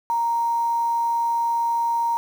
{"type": "tone with quantisation", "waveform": "sine", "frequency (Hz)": 932.3, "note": "A#5", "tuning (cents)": 0, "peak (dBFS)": -19, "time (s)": [0.1, 2.17], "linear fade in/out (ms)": 0, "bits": 7, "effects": []}